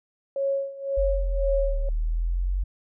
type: tone with tremolo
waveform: sine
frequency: 550 Hz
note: C#5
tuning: 14 cents flat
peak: -21 dBFS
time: 0.36-1.89 s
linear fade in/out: 2 ms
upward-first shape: sine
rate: 1.9 Hz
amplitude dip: 85%
type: exponential two-way sweep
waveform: sine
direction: down then up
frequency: 47.53 to 37.34 to 47.53 Hz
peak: -22 dBFS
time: 0.97-2.64 s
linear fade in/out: 10 ms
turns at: 1.81 s
effects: none